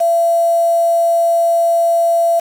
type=tone with quantisation; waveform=sine; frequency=675 Hz; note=E5; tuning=41 cents sharp; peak=-10 dBFS; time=0-2.4 s; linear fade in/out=10 ms; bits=5; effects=none